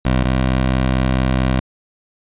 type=tone pair in turn; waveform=15% pulse; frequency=63.8 / 64.5 Hz; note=C2 / C2; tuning=-43 / -24 cents; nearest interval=unison; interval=19 cents; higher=second; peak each=-7 / -8 dBFS; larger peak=first; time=0.05-0.24 / 0.24-1.6 s; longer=second; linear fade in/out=5 ms; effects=resampled to 8000 Hz